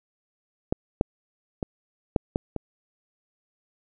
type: clicks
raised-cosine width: 2 ms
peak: -9 / -6 / -14 / -6 / -10 / -16 dBFS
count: 6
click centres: 0.725 / 1.011 / 1.628 / 2.162 / 2.359 / 2.563 s
effects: none